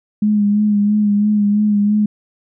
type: tone with vibrato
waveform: sine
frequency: 207.7 Hz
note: G#3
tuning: in tune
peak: -11 dBFS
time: 0.22-2.06 s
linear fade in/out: 5 ms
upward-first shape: sine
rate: 3 Hz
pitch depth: 33 cents each way
effects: none